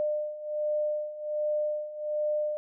sine beating tone pair, 601 / 602.3 Hz, D5 / D5, +40 / +44 cents, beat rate 1.3 Hz, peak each -33 / -29 dBFS, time 0-2.57 s, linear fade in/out 0 ms, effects none

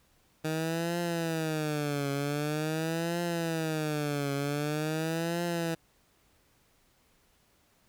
15% pulse tone with vibrato, 155.56 Hz, D#3, in tune, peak -23 dBFS, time 0.44-5.75 s, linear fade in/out 10 ms, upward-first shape triangle, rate 0.45 Hz, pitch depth 190 cents each way, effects pink hiss -67 dBFS RMS until 7.88 s

